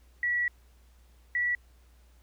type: tone pair in turn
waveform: sine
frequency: 1938 / 1946.2 Hz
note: B6 / B6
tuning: -33 / -26 cents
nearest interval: unison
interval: 7 cents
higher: second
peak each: -25 dBFS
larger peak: neither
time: 0.23-0.48 / 1.35-1.55 s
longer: first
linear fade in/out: 2 ms
effects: added 60 Hz sine -56 dBFS peak until 2.22 s + pink hiss -67 dBFS RMS until 2.22 s